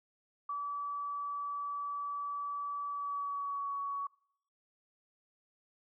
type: tone with pitch glide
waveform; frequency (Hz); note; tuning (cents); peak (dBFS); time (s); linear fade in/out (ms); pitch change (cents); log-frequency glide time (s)
sine; 1150 to 1123.7; D6 to C#6; -37 to +23; -34; 0.49-4.07; 5; -40; 2.89-3.68
effects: noise-tail reverb RT60 0.7 s tail -23 dB re dry